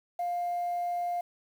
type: tone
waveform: sine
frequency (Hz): 703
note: F5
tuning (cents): +11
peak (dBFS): -27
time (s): 0.19-1.21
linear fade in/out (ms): 5
effects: tanh soft clip ceiling -26 dBFS + 9-bit